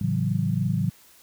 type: chord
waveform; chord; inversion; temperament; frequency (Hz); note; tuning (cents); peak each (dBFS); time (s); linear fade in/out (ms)
sine; F# minor seventh; first; equal with one note detuned; 110 / 138.59 / 164.81 / 187.8; A2 / C#3 / E3 / F#3; 0 / 0 / 0 / +26; -27; 0.01-0.9; 5
effects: white hiss -54 dBFS RMS until 1.22 s